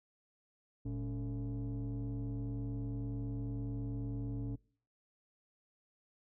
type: tone with frequency modulation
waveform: sine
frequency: 116.54 Hz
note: A#2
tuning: in tune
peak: -34 dBFS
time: 0.85-4.56 s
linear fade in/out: 10 ms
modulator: 164 Hz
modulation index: 1.1
effects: noise-tail reverb RT60 0.5 s tail -25 dB re dry + tanh soft clip ceiling -34 dBFS